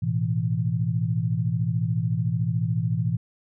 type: chord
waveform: sine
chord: A suspended second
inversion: none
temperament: just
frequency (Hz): 110 / 123.75 / 165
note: A2 / B2 / E3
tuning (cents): 0 / +4 / +2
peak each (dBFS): -26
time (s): 0.02-3.17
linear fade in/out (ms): 10
effects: none